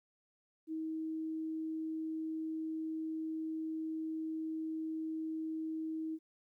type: tone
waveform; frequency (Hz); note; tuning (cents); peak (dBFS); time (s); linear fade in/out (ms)
sine; 318.1; D#4; +38; -36; 0.67-6.19; 50
effects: 13-bit